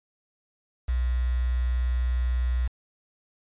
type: tone with quantisation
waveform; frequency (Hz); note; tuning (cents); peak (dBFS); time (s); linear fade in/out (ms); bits
sine; 61.74; B1; 0; -22; 0.88-2.68; 10; 7
effects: resampled to 8000 Hz